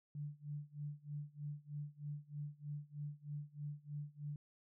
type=tone with tremolo; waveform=sine; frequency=146.83 Hz; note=D3; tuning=in tune; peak=-40 dBFS; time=0.15-4.36 s; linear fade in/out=2 ms; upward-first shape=sine; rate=3.2 Hz; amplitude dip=95%; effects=none